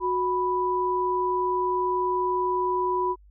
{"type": "tone pair together", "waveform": "sine", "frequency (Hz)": [367, 987.8], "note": ["F#4", "B5"], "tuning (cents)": [-14, 0], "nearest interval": "octave + perfect fourth", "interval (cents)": 1714, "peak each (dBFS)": [-26, -24], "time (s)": [0, 3.16], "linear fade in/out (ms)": 50, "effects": ["added 50 Hz sine -50 dBFS peak until 3.3 s"]}